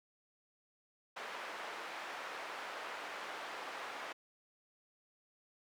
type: band-pass noise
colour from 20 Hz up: white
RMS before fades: -45 dBFS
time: 1.16-4.13 s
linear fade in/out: 10 ms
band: 510 to 1700 Hz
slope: 12 dB/octave
effects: none